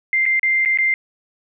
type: tone with dropouts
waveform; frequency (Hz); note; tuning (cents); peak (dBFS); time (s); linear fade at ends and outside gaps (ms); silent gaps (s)
sine; 2093; C7; 0; -14; 0.13-0.94; 1; 0.255-0.262 / 0.395-0.431 / 0.65-0.658 / 0.774-0.786
effects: none